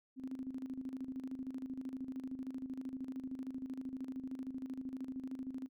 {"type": "tone with tremolo", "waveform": "sine", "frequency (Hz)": 261.6, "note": "C4", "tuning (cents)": 0, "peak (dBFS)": -38, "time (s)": [0.16, 5.69], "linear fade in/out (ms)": 50, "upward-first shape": "square", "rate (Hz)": 13, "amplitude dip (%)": 65, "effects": []}